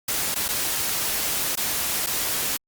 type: noise with dropouts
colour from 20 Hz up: white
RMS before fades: -25 dBFS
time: 0.08-2.57 s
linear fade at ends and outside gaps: 5 ms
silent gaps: 0.345-0.358 / 0.482-0.487 / 1.555-1.572 / 2.063-2.069 s
effects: Opus 48 kbps